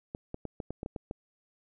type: clicks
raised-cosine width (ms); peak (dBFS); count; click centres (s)
2; -23; 9; 0.149 / 0.344 / 0.453 / 0.602 / 0.706 / 0.831 / 0.861 / 0.962 / 1.111
effects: none